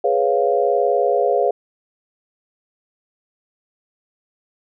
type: chord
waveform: sine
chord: C# dominant seventh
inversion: second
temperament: equal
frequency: 415.3 / 493.9 / 554.4 / 698.5 Hz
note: G#4 / B4 / C#5 / E#5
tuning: 0 / 0 / 0 / 0 cents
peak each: -20 dBFS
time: 0.04-1.51 s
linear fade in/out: 5 ms
effects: none